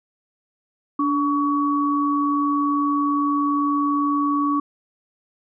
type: tone pair together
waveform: sine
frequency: 290 / 1127.6 Hz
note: D4 / C#6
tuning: -22 / +29 cents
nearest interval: 2 octaves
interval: 2351 cents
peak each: -20 / -21 dBFS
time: 0.99-4.6 s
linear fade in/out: 5 ms
effects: none